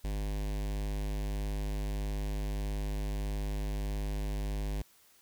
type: tone with notch filter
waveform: square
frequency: 50.8 Hz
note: G#1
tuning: 38 cents flat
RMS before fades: -34 dBFS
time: 0.04-4.82 s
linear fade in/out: 5 ms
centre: 1300 Hz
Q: 1.8
effects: white hiss -63 dBFS RMS until 5.21 s